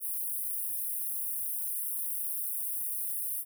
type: high-pass noise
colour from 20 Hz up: white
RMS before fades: -34 dBFS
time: 0-3.45 s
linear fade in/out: 50 ms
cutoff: 9200 Hz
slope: 96 dB/octave
effects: none